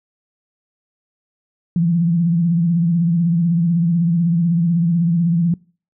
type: tone with vibrato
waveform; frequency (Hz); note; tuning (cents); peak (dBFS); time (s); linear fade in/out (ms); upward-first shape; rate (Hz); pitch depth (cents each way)
sine; 169.7; F3; -49; -13; 1.76-5.54; 2; sine; 16; 77
effects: noise-tail reverb RT60 0.4 s tail -25 dB re dry